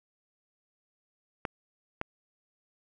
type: clicks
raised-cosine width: 0.5 ms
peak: -16 dBFS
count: 2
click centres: 1.452 / 2.014 s
effects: none